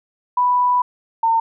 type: tone pair in turn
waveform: sine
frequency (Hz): 987.8 / 908.4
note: B5 / A#5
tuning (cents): 0 / -45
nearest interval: minor second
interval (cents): 145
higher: first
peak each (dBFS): -13 / -13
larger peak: neither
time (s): 0.37-0.82 / 1.23-1.4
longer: first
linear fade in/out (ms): 5
effects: none